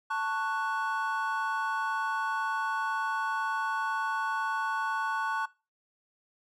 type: chord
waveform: triangle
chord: F# minor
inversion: first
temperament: just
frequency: 888 / 1110 / 1480 Hz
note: A5 / C#6 / F#6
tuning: +16 / +2 / 0 cents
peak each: -31 dBFS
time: 0.1-5.46 s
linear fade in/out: 10 ms
effects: noise-tail reverb RT60 0.3 s tail -21 dB re dry